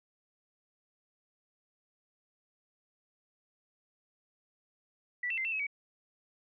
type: tone with pitch steps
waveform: sine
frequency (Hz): 1962 / 2678 / 2080 / 2684 / 2568 / 2265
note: B6 / E7 / C7 / E7 / E7 / C#7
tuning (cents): -12 / +27 / -11 / +31 / -46 / +37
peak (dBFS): -31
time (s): 5.23-5.668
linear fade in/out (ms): 5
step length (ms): 73
effects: none